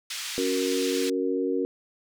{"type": "band-pass noise", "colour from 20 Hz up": "white", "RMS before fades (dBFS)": -34, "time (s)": [0.1, 1.1], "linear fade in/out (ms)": 5, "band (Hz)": [2000, 5700], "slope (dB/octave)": 12}
{"type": "chord", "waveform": "sine", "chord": "F# major", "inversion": "second", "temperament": "equal", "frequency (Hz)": [277.2, 370, 466.2], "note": ["C#4", "F#4", "A#4"], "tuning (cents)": [0, 0, 0], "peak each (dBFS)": -28, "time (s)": [0.38, 1.65], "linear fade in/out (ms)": 0}
{"effects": []}